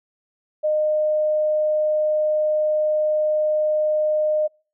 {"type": "tone", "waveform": "sine", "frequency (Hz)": 612, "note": "D#5", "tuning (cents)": -29, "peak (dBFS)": -17, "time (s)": [0.63, 4.48], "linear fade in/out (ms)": 20, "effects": ["noise-tail reverb RT60 0.4 s tail -26 dB re dry"]}